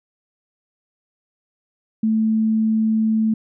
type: tone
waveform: sine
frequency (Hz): 220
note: A3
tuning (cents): 0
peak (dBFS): -15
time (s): 2.03-3.34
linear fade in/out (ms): 5
effects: none